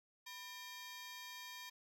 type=ring-modulated tone; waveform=15% pulse; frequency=1396.9 Hz; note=F6; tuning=in tune; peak=-39 dBFS; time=0.26-1.7 s; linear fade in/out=10 ms; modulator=409 Hz; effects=none